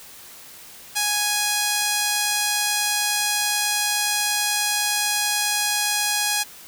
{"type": "tone", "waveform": "5% pulse", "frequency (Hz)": 830.6, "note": "G#5", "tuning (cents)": 0, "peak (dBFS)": -8, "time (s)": [0.95, 6.44], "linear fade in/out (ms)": 20, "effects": ["white hiss -43 dBFS RMS until 6.67 s"]}